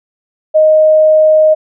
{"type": "tone", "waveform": "sine", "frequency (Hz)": 622.3, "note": "D#5", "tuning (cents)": 0, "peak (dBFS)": -4, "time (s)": [0.54, 1.55], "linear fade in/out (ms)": 20, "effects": []}